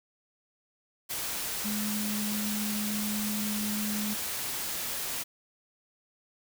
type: tone in noise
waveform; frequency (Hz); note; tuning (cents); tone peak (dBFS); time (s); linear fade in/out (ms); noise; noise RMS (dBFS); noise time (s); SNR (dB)
sine; 210; G#3; +19; -31; 1.64-4.15; 20; white; -34; 1.09-5.24; 0
effects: none